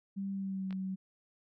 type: tone with pitch glide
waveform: sine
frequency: 196 to 189.54 Hz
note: G3 to F#3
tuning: 0 to +42 cents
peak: -34 dBFS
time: 0.16-0.96 s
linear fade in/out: 20 ms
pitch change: -58 cents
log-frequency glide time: 0.32-0.69 s
type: clicks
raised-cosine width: 0.3 ms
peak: -34 dBFS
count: 2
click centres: 0.708 / 0.727 s
effects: none